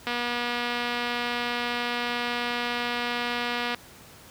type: click train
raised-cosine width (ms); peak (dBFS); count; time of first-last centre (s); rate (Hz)
0.3; -13; 887; 0.07-3.746; 241
effects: pink hiss -49 dBFS RMS until 4.3 s + high-pass 60 Hz 12 dB/octave